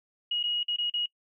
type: tone with dropouts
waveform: sine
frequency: 2893 Hz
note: F#7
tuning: 40 cents flat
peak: -26 dBFS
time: 0.31-1.06 s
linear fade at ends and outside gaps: 5 ms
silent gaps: 0.43-0.437 / 0.632-0.681 / 0.763-0.784 / 0.9-0.938 s
effects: noise-tail reverb RT60 0.1 s tail -24 dB re dry